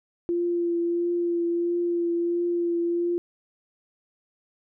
sine tone with vibrato, 344.3 Hz, F4, 25 cents flat, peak -22 dBFS, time 0.29-3.18 s, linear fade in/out 0 ms, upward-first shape triangle, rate 1.5 Hz, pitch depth 19 cents each way, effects none

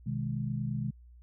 sine chord, G# minor, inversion first, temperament equal with one note detuned, 126.72 / 155.56 / 207.7 Hz, B2 / D#3 / G#3, +45 / 0 / 0 cents, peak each -33 / -36 / -36 dBFS, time 0.06-0.91 s, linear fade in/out 10 ms, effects added 60 Hz sine -51 dBFS peak until 1.22 s

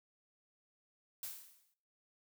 blue noise with exponential decay, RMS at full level -41 dBFS, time 1.23-1.74 s, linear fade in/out 2 ms, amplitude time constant 110 ms, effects noise-tail reverb RT60 0.5 s tail -17 dB re dry

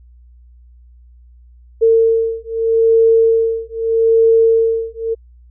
sine beating tone pair, 452.6 / 453.4 Hz, A4 / A#4, +49 / -48 cents, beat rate 0.8 Hz, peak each -13 dBFS, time 1.81-5.15 s, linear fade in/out 20 ms, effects added 60 Hz sine -41 dBFS peak until 5.5 s

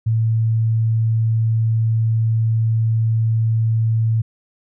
sine tone, 112.5 Hz, A2, 39 cents sharp, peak -14 dBFS, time 0.06-4.22 s, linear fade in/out 10 ms, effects none

